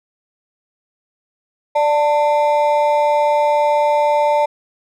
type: ring-modulated tone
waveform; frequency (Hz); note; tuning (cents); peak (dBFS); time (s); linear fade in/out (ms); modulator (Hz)
triangle; 740; F#5; 0; -7; 1.75-4.46; 10; 151
effects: none